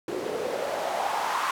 white noise with band-pass filter sweep, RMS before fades -29 dBFS, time 0.08-1.51 s, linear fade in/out 2 ms, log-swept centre 360 to 1100 Hz, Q 3.7, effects none

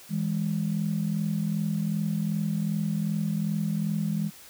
sine tone pair together, 162.3 / 204.9 Hz, E3 / G#3, -27 / -23 cents, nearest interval major third, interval 404 cents, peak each -27 dBFS, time 0.09-4.31 s, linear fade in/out 50 ms, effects tanh soft clip ceiling -17 dBFS + white hiss -49 dBFS RMS until 4.49 s

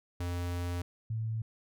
square / sine tone pair in turn, 87.8 / 111.39 Hz, F2 / A2, +10 / +22 cents, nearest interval major third, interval 412 cents, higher second, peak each -33 / -31 dBFS, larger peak second, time 0.2-0.82 / 1.1-1.42 s, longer first, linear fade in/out 5 ms, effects none

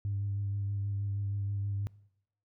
sine tone with vibrato, 100.4 Hz, G2, 42 cents sharp, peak -29 dBFS, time 0.05-1.87 s, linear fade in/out 0 ms, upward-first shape sine, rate 6.3 Hz, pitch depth 19 cents each way, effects noise-tail reverb RT60 0.8 s tail -24 dB re dry + tanh soft clip ceiling -26 dBFS

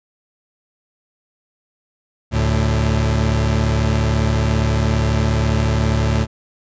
30% pulse tone pair together, 72.32 / 110 Hz, D2 / A2, -26 / 0 cents, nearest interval perfect fifth, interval 726 cents, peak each -15 dBFS, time 2.31-6.27 s, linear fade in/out 50 ms, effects resampled to 16000 Hz

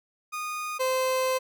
30% pulse tone pair in turn, 1232 / 518 Hz, D#6 / C5, -17 / -17 cents, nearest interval octave + minor third, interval 1500 cents, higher first, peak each -28 / -21 dBFS, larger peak second, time 0.32-0.79 / 0.79-1.39 s, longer second, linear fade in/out 20 ms, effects none

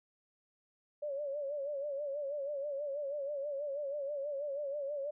sine tone with vibrato, 570 Hz, C#5, 48 cents sharp, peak -35 dBFS, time 1.02-5.11 s, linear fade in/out 10 ms, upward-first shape sine, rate 6.2 Hz, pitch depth 83 cents each way, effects none

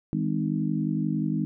harmonic tone with a mistuned harmonic, 51.2 Hz, G#1, 24 cents flat, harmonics 3 / 4 / 5 / 6, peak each -28 / -29 / -30 / -31 dBFS, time 0.13-1.45 s, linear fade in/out 0 ms, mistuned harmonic 3, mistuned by +58 cents, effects none

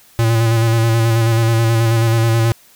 square tone with vibrato, 114.3 Hz, A#2, 34 cents flat, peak -12 dBFS, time 0.19-2.52 s, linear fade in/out 0 ms, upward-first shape square, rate 9.3 Hz, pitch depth 25 cents each way, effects white hiss -48 dBFS RMS until 2.75 s

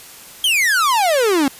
45% pulse exponential sweep, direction down, 3254 to 261.6 Hz, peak -13 dBFS, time 0.44-1.48 s, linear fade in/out 2 ms, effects white hiss -39 dBFS RMS until 1.59 s + resampled to 32000 Hz

